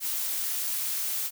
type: noise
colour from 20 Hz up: blue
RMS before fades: -30 dBFS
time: 0-1.31 s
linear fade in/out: 50 ms
effects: none